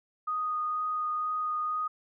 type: tone with vibrato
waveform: sine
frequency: 1239 Hz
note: D#6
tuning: 8 cents flat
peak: -28 dBFS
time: 0.27-1.88 s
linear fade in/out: 10 ms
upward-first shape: sine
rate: 2.1 Hz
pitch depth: 9 cents each way
effects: none